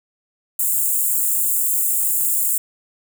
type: high-pass noise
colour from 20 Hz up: white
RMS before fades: -19 dBFS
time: 0.59-2.58 s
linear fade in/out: 5 ms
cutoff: 7100 Hz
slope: 96 dB/octave
effects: none